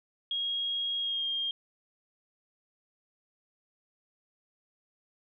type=tone with pitch glide; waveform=sine; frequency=3278 to 3218 Hz; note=G#7 to G7; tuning=-23 to +45 cents; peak=-29 dBFS; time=0.31-1.51 s; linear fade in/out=2 ms; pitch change=-32 cents; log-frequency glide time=1-1.26 s; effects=none